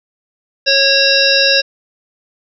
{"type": "harmonic tone", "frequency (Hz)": 548, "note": "C#5", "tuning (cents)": -20, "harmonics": [1, 3, 5, 7, 9, 10], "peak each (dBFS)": [-16, -16, -16, -16, -16, -16], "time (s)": [0.66, 1.62], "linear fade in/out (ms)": 20, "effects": []}